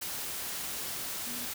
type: tone in noise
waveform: sine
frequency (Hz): 242.2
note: B3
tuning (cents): -34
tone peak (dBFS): -44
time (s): 1.26-1.46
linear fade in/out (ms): 10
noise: white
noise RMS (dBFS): -37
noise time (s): 0.01-1.54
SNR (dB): -10
effects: none